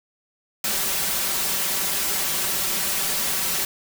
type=noise with comb filter; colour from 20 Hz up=white; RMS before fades=-24 dBFS; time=0.64-3.65 s; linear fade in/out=2 ms; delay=5.2 ms; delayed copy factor=+0.7; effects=none